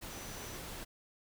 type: tone in noise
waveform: sine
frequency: 5950 Hz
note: F#8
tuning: 9 cents sharp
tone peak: -53 dBFS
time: 0.1-0.58 s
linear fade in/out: 20 ms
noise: pink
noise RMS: -45 dBFS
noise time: 0.01-0.85 s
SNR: -11 dB
effects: none